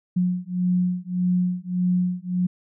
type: beating tone pair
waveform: sine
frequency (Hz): 179.4 / 181.1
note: F3 / F#3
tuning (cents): +47 / -37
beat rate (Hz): 1.7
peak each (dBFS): -23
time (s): 0.16-2.47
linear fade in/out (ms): 10
effects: none